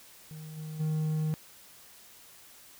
triangle tone with level steps, 155.56 Hz, D#3, in tune, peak -39 / -35 / -25 dBFS, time 0.31-1.34 s, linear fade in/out 0 ms, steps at 0.56 / 0.79 s, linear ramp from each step 20 ms, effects white hiss -54 dBFS RMS until 2.79 s

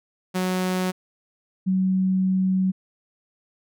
sawtooth / sine tone pair in turn, 184.3 / 187.85 Hz, F#3 / F#3, -7 / +26 cents, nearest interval unison, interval 33 cents, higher second, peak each -18 dBFS, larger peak neither, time 0.34-0.92 / 1.66-2.72 s, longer second, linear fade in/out 20 ms, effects none

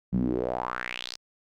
sawtooth tone with band-pass filter sweep, 61.4 Hz, B1, 9 cents flat, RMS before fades -30 dBFS, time 0.12-1.17 s, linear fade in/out 20 ms, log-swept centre 170 to 5400 Hz, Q 4.4, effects none

